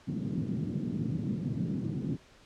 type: band-pass noise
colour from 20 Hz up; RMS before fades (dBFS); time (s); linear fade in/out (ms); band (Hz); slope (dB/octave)
white; -33; 0.07-2.17; 20; 120 to 240; 24
effects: pink hiss -58 dBFS RMS until 2.45 s + low-pass 6000 Hz 12 dB/octave